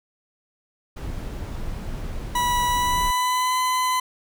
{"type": "noise", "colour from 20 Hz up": "brown", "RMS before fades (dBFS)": -30, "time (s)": [0.96, 3.11], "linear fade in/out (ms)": 10}
{"type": "tone with pitch glide", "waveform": "40% pulse", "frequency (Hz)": [977, 1013.2], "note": ["B5", "B5"], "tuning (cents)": [-19, 44], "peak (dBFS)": -19, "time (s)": [2.35, 4], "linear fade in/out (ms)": 5, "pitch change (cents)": 63, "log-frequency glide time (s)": [2.67, 3.57]}
{"effects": []}